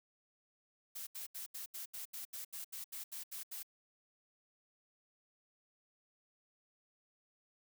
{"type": "noise bursts", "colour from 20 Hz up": "blue", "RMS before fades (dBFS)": -45, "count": 14, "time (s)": [0.95, 3.631], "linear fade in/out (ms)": 10, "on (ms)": 120, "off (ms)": 77, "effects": []}